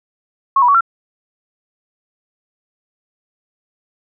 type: tone with pitch steps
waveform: sine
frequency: 1093 / 977 / 1125 / 1359 Hz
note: C#6 / B5 / C#6 / F6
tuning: -25 / -19 / +25 / -48 cents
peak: -8 dBFS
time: 0.56-0.808 s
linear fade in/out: 5 ms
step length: 62 ms
effects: none